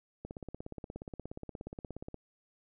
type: click train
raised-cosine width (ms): 2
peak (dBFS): -28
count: 33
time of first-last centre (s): 0.25-2.143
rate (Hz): 16.9
effects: none